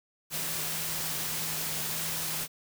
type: tone in noise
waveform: sine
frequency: 160.5 Hz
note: E3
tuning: 46 cents flat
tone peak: -44 dBFS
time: 0.3-2.48 s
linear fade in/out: 50 ms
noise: white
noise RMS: -33 dBFS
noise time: 0.3-2.48 s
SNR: -14 dB
effects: none